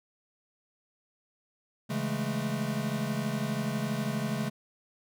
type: chord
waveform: square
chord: A major seventh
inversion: first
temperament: equal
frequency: 138.59 / 164.81 / 207.7 / 220 Hz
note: C#3 / E3 / G#3 / A3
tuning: 0 / 0 / 0 / 0 cents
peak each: -35 / -39 / -35 / -35 dBFS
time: 1.89-4.5 s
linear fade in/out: 20 ms
effects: none